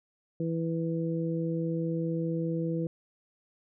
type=harmonic tone; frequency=164.81 Hz; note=E3; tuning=in tune; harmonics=1 / 2 / 3; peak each=-30 / -33 / -35 dBFS; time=0.4-2.87 s; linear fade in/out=2 ms; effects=none